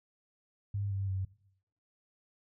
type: tone with pitch steps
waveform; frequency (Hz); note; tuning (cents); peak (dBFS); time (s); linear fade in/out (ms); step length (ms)
sine; 100.6 / 97.85 / 95.17; G2 / G2 / F#2; +45 / -3 / +49; -31; 0.74-1.25; 5; 170
effects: noise-tail reverb RT60 0.7 s tail -20 dB re dry